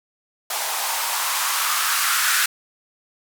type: noise with band-pass filter sweep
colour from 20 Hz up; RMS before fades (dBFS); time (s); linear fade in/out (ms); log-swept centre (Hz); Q
violet; -22; 0.5-2.46; 5; 750 to 1500; 3.3
effects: none